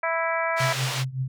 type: harmonic tone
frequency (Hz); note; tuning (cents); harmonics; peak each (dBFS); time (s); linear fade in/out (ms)
329.6; E4; 0; 2 / 3 / 4 / 5 / 6 / 7; -27 / -29 / -30 / -31 / -32 / -32; 0.03-0.73; 5
type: band-pass noise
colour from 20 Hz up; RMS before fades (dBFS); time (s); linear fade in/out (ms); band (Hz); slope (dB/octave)
white; -30; 0.56-1.05; 50; 410 to 4600; 12
type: tone with tremolo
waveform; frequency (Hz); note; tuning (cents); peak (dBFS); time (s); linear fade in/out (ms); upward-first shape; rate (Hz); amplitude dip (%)
sine; 130.81; C3; 0; -22; 0.6-1.28; 5; triangle; 5.3; 90
effects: none